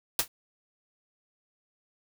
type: noise with exponential decay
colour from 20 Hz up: white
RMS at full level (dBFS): -20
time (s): 0.19-0.28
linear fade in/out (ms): 2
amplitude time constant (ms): 19
effects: none